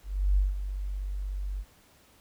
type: tone with ADSR envelope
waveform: sine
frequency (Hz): 48.22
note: G1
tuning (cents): -28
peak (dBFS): -19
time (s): 0.03-1.65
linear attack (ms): 340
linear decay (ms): 170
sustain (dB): -11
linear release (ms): 55
effects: pink hiss -60 dBFS RMS until 2.2 s